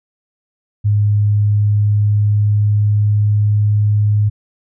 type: tone with pitch glide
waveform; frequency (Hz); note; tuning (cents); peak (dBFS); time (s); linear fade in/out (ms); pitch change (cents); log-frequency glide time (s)
sine; 103.83 to 104.61; G#2 to G#2; 0 to +13; -10; 0.84-4.3; 20; +13; 1.21-3.68
effects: none